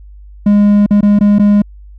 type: tone with dropouts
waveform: triangle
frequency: 205.4 Hz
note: G#3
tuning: 19 cents flat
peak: -3 dBFS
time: 0.46-1.62 s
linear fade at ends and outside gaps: 5 ms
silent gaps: 0.863-0.907 / 1.009-1.028 / 1.19-1.208 / 1.386-1.394 s
effects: added 50 Hz sine -32 dBFS peak until 1.98 s